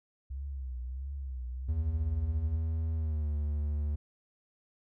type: tone with vibrato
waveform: sine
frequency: 65.41 Hz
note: C2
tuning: in tune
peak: -35 dBFS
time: 0.3-2.57 s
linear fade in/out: 10 ms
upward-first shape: triangle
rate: 1.5 Hz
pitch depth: 130 cents each way
type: tone with pitch glide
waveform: triangle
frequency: 80.6 to 73.91 Hz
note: E2 to D2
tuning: -38 to +12 cents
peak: -27 dBFS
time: 1.68-3.96 s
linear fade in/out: 10 ms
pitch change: -150 cents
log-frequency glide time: 2.95-3.33 s
effects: none